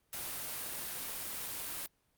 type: noise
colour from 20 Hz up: white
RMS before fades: -40 dBFS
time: 0.13-1.86 s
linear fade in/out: 0 ms
effects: pink hiss -75 dBFS RMS until 2.17 s + Opus 32 kbps

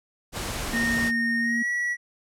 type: noise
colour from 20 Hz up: pink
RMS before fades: -31 dBFS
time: 0.32-1.12 s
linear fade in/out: 50 ms
type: tone with pitch glide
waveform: triangle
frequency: 1844 to 1935.7 Hz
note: A#6 to B6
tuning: -19 to -35 cents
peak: -22 dBFS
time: 0.72-1.97 s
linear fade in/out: 50 ms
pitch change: +84 cents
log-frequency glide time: 1.4-1.68 s
type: tone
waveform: sine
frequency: 233.1 Hz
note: A#3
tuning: in tune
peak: -26 dBFS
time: 0.73-1.63 s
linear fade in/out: 10 ms
effects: low-pass 12000 Hz 12 dB/octave

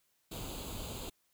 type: noise with comb filter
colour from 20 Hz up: pink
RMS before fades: -42 dBFS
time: 0.31-1.1 s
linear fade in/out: 10 ms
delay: 0.27 ms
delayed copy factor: +0.75
effects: white hiss -75 dBFS RMS until 1.33 s

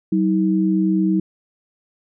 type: tone pair together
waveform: sine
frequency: 189.56 / 318.8 Hz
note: F#3 / D#4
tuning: +42 / +42 cents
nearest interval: major sixth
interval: 900 cents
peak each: -17 / -18 dBFS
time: 0.12-1.2 s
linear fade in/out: 5 ms
effects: none

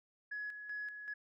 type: tone with tremolo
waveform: sine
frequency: 1686 Hz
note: G#6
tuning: 26 cents sharp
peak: -38 dBFS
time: 0.31-1.14 s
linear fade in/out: 10 ms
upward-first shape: square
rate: 2.6 Hz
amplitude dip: 55%
effects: tanh soft clip ceiling -34 dBFS

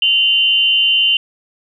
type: tone pair together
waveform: sine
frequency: 2794 / 3054 Hz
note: F7 / G7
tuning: 0 / -46 cents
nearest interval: major second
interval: 154 cents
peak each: -13 dBFS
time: 0.02-1.17 s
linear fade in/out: 2 ms
effects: none

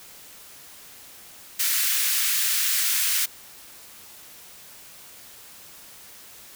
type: high-pass noise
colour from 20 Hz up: white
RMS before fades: -23 dBFS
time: 1.59-3.26 s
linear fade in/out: 10 ms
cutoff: 1500 Hz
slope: 24 dB/octave
effects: white hiss -46 dBFS RMS until 6.55 s

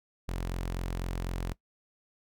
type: tone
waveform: sawtooth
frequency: 44.01 Hz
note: F1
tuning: 14 cents sharp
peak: -28 dBFS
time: 0.28-1.53 s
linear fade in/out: 10 ms
effects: noise-tail reverb RT60 0.1 s tail -20 dB re dry

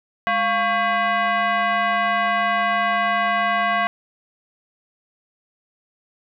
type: tone with frequency modulation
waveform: sine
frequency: 207.3 Hz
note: G#3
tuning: 3 cents flat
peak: -17 dBFS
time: 0.27-3.87 s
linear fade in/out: 0 ms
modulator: 903 Hz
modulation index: 2.1
effects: none

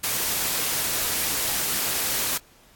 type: noise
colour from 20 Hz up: white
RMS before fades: -25 dBFS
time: 0.03-2.38 s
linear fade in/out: 10 ms
effects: pink hiss -55 dBFS RMS until 2.75 s + AAC 64 kbps

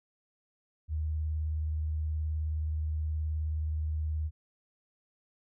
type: tone with vibrato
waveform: sine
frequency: 77.5 Hz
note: D#2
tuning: 6 cents flat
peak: -29 dBFS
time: 0.88-4.31 s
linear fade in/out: 50 ms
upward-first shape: sine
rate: 19 Hz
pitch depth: 30 cents each way
effects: none

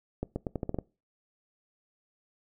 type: accelerating click train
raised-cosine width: 2 ms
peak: -18 dBFS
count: 8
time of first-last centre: 0.23-0.787 s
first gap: 130 ms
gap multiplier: 0.83
effects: noise-tail reverb RT60 0.3 s tail -22 dB re dry

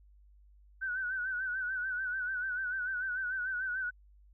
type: tone with vibrato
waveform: sine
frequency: 1506 Hz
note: F#6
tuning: 30 cents sharp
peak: -32 dBFS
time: 0.81-3.91 s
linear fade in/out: 20 ms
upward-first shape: sine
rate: 6.8 Hz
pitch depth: 68 cents each way
effects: added 50 Hz sine -57 dBFS peak until 4.33 s

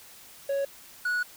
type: tone pair in turn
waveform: triangle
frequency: 555 / 1464.7 Hz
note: C#5 / F#6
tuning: +2 / -18 cents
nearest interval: octave + perfect fourth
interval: 1680 cents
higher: second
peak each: -23 dBFS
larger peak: neither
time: 0.49-0.65 / 1.05-1.23 s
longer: second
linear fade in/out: 5 ms
effects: white hiss -50 dBFS RMS until 1.36 s

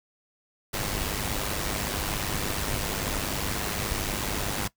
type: noise with amplitude modulation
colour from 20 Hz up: pink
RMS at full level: -27 dBFS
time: 0.73-4.68 s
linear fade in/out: 10 ms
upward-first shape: sine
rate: 101 Hz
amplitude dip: 60%
effects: noise-tail reverb RT60 0.1 s tail -19 dB re dry

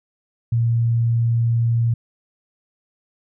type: tone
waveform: sine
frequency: 116.54 Hz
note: A#2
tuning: in tune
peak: -15 dBFS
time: 0.52-1.94 s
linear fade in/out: 5 ms
effects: none

